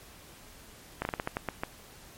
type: slowing click train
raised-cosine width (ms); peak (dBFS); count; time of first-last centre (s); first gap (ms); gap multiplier
0.5; -15; 9; 1.02-1.635; 31; 1.25
effects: pink hiss -52 dBFS RMS until 2.17 s + MP3 64 kbps